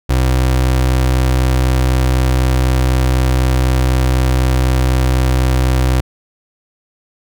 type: tone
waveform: 30% pulse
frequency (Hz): 64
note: C2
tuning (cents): -38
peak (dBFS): -8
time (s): 0.09-6.01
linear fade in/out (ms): 10
effects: none